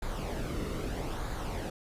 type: noise with flanger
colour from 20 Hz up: brown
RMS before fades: -35 dBFS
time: 0.02-1.7 s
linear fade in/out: 5 ms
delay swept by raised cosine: 0.35 to 1.25 ms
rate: 0.79 Hz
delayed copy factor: -0.55
effects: resampled to 32000 Hz